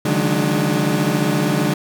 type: tone cluster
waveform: 30% pulse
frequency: 142.1 / 156.6 / 182.1 / 210.2 / 297.6 Hz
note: C#3 / D#3 / F#3 / G#3 / D4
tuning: +43 / +11 / -27 / +21 / +23 cents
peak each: -20 dBFS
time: 0.05-1.74 s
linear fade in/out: 5 ms
effects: none